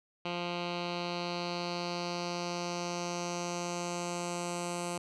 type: tone with low-pass filter sweep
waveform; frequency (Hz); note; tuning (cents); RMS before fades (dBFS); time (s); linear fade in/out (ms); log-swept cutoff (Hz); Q
10% pulse; 174.61; F3; 0; -36; 0.25-4.98; 5; 3400 to 8600; 3
effects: none